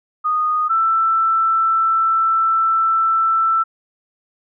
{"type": "tone pair in turn", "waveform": "sine", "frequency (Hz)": [1237, 1329.8], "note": ["D#6", "E6"], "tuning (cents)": [-10, 15], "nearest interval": "minor second", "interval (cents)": 125, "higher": "second", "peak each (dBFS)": [-15, -13], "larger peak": "second", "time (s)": [[0.24, 0.69], [0.69, 3.64]], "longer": "second", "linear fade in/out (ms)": 20, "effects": []}